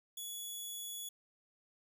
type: tone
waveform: 10% pulse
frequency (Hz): 3400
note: G#7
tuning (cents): +40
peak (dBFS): -34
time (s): 0.17-1.09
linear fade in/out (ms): 5
effects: none